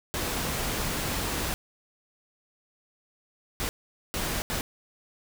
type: noise bursts at uneven times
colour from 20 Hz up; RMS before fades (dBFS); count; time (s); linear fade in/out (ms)
pink; -30; 4; 0.14-1.54 / 3.6-3.69 / 4.14-4.42 / 4.5-4.61; 0
effects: none